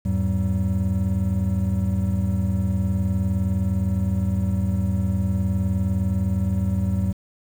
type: tone cluster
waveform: triangle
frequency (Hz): 82.8 / 102.4 / 190.7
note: E2 / G#2 / G3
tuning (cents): +8 / -24 / -47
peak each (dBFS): -22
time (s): 0.05-7.13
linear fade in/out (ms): 10
effects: 8-bit